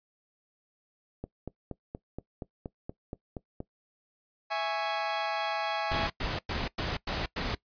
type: click train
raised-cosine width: 2 ms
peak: -23 dBFS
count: 11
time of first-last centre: 1.24-3.604 s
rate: 4.23 Hz
type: chord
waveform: sawtooth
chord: C# minor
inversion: first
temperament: equal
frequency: 659.3 / 830.6 / 1108.7 Hz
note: E5 / G#5 / C#6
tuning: 0 / 0 / 0 cents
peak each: -30 / -28 / -33 dBFS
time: 4.5-6.08 s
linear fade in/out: 20 ms
type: noise bursts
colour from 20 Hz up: pink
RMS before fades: -32 dBFS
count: 6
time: 5.91-7.55 s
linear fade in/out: 5 ms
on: 190 ms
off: 100 ms
effects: noise-tail reverb RT60 0.1 s tail -20 dB re dry + resampled to 11025 Hz